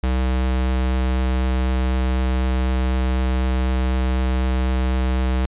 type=tone; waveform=square; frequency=64 Hz; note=C2; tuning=38 cents flat; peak=-18 dBFS; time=0.03-5.46 s; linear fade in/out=5 ms; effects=resampled to 8000 Hz